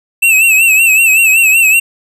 square tone with vibrato, 2637 Hz, E7, in tune, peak -6 dBFS, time 0.22-1.8 s, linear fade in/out 10 ms, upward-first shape sine, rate 5.3 Hz, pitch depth 74 cents each way, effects none

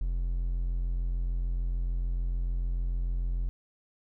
triangle tone, 43.38 Hz, F1, 11 cents flat, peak -25 dBFS, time 0.01-3.49 s, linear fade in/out 0 ms, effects none

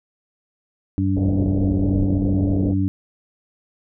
harmonic tone, 95.9 Hz, G2, 37 cents flat, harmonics 1 / 2 / 3, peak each -20 / -24 / -21 dBFS, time 0.98-2.88 s, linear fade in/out 0 ms
pink low-pass noise, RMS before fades -26 dBFS, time 1.16-2.74 s, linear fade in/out 10 ms, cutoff 650 Hz, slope 48 dB/octave
effects none

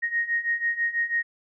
sine beating tone pair, 1864.7 / 1870.8 Hz, A#6 / A#6, 0 / +6 cents, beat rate 6.1 Hz, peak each -28 / -25 dBFS, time 0.02-1.23 s, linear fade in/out 20 ms, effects none

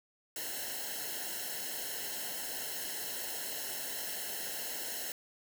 white noise with comb filter, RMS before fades -39 dBFS, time 0.36-5.12 s, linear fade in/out 2 ms, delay 0.84 ms, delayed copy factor -1, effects none

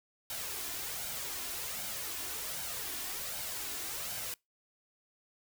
white noise with flanger, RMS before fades -39 dBFS, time 0.3-4.34 s, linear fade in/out 2 ms, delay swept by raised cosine 1.3 to 2.9 ms, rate 1.3 Hz, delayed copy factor +0.5, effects noise-tail reverb RT60 0.2 s tail -25 dB re dry

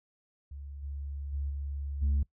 sine tone with level steps, 70.5 Hz, C#2, 30 cents sharp, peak -40 / -35 / -30 / -33 / -22 dBFS, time 0.51-2.23 s, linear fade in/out 5 ms, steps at 0.82 / 1.32 / 1.49 / 2.01 s, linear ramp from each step 20 ms, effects noise-tail reverb RT60 0.1 s tail -23 dB re dry + tanh soft clip ceiling -23 dBFS

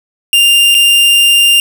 45% pulse tone with dropouts, 2796 Hz, F7, 1 cent sharp, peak -5 dBFS, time 0.33-1.6 s, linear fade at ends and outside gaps 1 ms, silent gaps 0.745-0.749 s, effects none

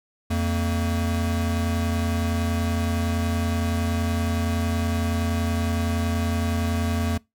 square tone pair together, 86.2 / 227.9 Hz, F2 / A#3, -22 / -39 cents, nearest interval octave + perfect fourth, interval 1683 cents, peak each -24 / -27 dBFS, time 0.3-7.18 s, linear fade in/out 10 ms, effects noise-tail reverb RT60 0.2 s tail -23 dB re dry

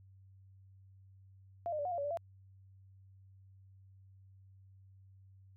sine tone with pitch steps, 687 / 610 / 579 / 725 / 690 / 567 / 581 / 675 Hz, F5 / D#5 / D5 / F#5 / F5 / C#5 / D5 / E5, -29 / -34 / -25 / -35 / -21 / +39 / -19 / +41 cents, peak -34 dBFS, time 1.66-2.172 s, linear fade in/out 0 ms, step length 64 ms, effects added 96 Hz sine -57 dBFS peak until 5.56 s

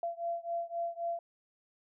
sine beating tone pair, 680 / 683.8 Hz, F5 / F5, -46 / -37 cents, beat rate 3.8 Hz, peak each -36 / -37 dBFS, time 0.03-1.19 s, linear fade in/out 2 ms, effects none

